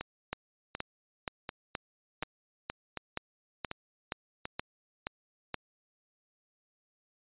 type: two click trains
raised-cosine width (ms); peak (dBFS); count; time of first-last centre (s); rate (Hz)
0.3; -17 / -20; 12 / 7; 0.33-5.543 / 0.01-4.454; 2.11 / 1.35
effects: resampled to 8000 Hz